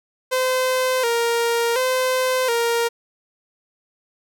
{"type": "tone with vibrato", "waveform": "sawtooth", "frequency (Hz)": 490, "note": "B4", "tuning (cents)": -14, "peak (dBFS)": -14, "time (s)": [0.31, 2.89], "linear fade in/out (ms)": 20, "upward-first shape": "square", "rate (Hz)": 0.69, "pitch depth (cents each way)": 82, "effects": []}